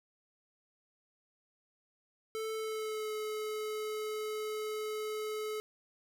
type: tone with pitch glide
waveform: square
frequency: 440 to 429.2 Hz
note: A4 to A4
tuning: 0 to -43 cents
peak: -36 dBFS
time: 2.35-5.6 s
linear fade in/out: 0 ms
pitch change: -43 cents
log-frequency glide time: 2.54-3.13 s
effects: none